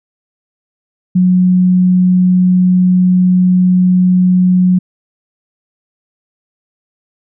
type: tone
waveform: sine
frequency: 182.3 Hz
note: F#3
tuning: 25 cents flat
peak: -6 dBFS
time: 1.15-4.79 s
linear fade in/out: 10 ms
effects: none